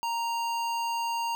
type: tone with notch filter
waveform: square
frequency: 930 Hz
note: A#5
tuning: 4 cents flat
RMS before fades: -30 dBFS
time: 0.03-1.35 s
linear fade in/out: 0 ms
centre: 11000 Hz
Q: 1.1
effects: none